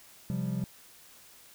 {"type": "chord", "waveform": "triangle", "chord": "C suspended fourth", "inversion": "none", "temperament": "equal", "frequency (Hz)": [130.81, 174.61, 196], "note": ["C3", "F3", "G3"], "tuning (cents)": [0, 0, 0], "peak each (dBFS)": -32, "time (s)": [0.3, 0.64], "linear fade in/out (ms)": 0, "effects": ["white hiss -55 dBFS RMS until 1.54 s"]}